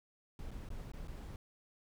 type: noise with dropouts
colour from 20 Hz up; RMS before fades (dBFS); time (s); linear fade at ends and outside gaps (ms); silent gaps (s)
brown; -45; 0.39-1.36; 1; 0.508-0.514 / 0.689-0.703 / 0.918-0.935 / 1.074-1.081
effects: none